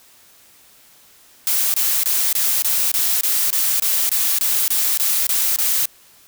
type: noise bursts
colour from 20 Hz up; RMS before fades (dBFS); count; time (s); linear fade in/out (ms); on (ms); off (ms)
blue; -18; 15; 1.47-5.856; 0; 270; 24
effects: white hiss -50 dBFS RMS until 6.27 s